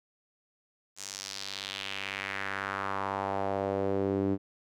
sawtooth tone with band-pass filter sweep, 98 Hz, G2, in tune, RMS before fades -33 dBFS, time 0.96-4.38 s, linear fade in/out 50 ms, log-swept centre 7000 to 300 Hz, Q 2.3, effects none

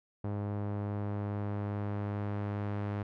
sawtooth tone with low-pass filter sweep, 102.4 Hz, G#2, 24 cents flat, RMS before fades -35 dBFS, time 0.24-3.03 s, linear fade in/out 5 ms, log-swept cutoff 920 to 1800 Hz, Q 0.73, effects none

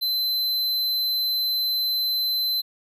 square tone, 4060 Hz, B7, 47 cents sharp, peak -22 dBFS, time 0.01-2.62 s, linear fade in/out 20 ms, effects none

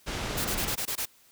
pink low-pass noise, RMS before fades -33 dBFS, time 0.06-0.76 s, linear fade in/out 20 ms, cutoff 6500 Hz, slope 12 dB/octave
white noise bursts, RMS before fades -31 dBFS, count 7, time 0.37-1.057 s, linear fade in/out 10 ms, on 81 ms, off 20 ms
effects white hiss -60 dBFS RMS until 1.31 s

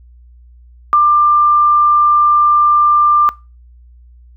sine tone, 1190 Hz, D6, 22 cents sharp, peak -6 dBFS, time 0.93-3.29 s, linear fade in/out 0 ms, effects noise-tail reverb RT60 0.3 s tail -24 dB re dry + added 60 Hz sine -39 dBFS peak until 4.36 s

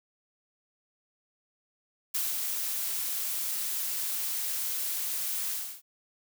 blue noise with ADSR envelope, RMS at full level -29 dBFS, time 2.14-5.82 s, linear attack 10 ms, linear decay 170 ms, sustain -3 dB, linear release 310 ms, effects none

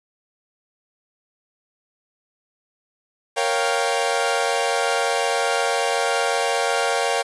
sawtooth chord, G half-diminished seventh, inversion first, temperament equal, 466.2 / 554.4 / 698.5 / 784 Hz, Bb4 / Db5 / F5 / G5, 0 / 0 / 0 / 0 cents, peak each -21 dBFS, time 3.36-7.23 s, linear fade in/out 20 ms, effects resampled to 24000 Hz + 8-bit

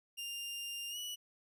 sawtooth tone with pitch glide, 2800 to 2943 Hz, F7 to F#7, +4 to -10 cents, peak -37 dBFS, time 0.17-1.16 s, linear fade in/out 20 ms, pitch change +86 cents, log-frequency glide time 0.9-0.98 s, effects none

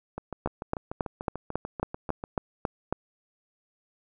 two click trains, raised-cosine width 1 ms, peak -12 / -20 dBFS, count 10 / 15, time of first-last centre 0.46-2.926 / 0.18-2.239 s, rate 3.65 / 6.8 Hz, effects none

